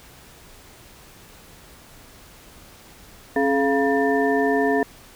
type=tone cluster; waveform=sine; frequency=272.5 / 425.8 / 695 / 962 / 1786 Hz; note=C#4 / G#4 / F5 / B5 / A6; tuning=-29 / +43 / -9 / -46 / +25 cents; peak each=-22 / -21 / -24 / -30 / -26 dBFS; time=3.36-4.83 s; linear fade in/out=2 ms; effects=pink hiss -47 dBFS RMS until 5.15 s